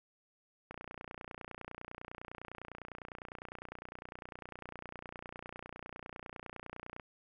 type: click train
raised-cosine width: 0.5 ms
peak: -29 dBFS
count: 189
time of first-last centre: 0.71-6.998 s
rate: 29.9 Hz
effects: none